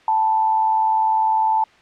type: tone with amplitude modulation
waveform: sine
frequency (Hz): 880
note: A5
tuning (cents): 0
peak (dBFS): -12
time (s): 0.08-1.64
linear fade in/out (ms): 2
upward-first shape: sine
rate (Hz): 100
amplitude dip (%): 60
effects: white hiss -51 dBFS RMS until 1.81 s + low-pass 3000 Hz 12 dB/octave